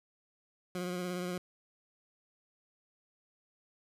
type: tone with vibrato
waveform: 20% pulse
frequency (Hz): 179.4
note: F3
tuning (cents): +47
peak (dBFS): -30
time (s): 0.75-1.38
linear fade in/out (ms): 2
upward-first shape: sine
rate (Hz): 17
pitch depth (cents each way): 28
effects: resampled to 32000 Hz